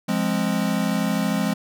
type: chord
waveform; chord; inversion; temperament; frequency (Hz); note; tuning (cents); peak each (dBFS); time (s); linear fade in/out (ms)
square; F minor; none; equal; 174.61 / 207.7 / 261.6; F3 / Ab3 / C4; 0 / 0 / 0; -26 / -24 / -27; 0.08-1.54; 10
effects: none